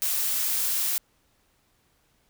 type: noise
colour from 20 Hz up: blue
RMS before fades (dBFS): -26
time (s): 0.02-0.98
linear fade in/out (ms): 0
effects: pink hiss -67 dBFS RMS until 2.29 s